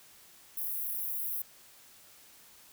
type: high-pass noise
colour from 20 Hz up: white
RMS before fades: -35 dBFS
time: 0.57-1.42 s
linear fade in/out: 5 ms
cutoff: 11000 Hz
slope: 48 dB/octave
effects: white hiss -57 dBFS RMS until 2.72 s